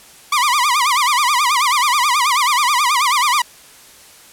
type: tone with vibrato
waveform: sawtooth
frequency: 1084 Hz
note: C#6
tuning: 39 cents flat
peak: -9 dBFS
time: 0.32-3.42 s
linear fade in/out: 5 ms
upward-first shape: sine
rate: 9.3 Hz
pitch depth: 210 cents each way
effects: white hiss -43 dBFS RMS until 4.32 s + low-pass 12000 Hz 12 dB/octave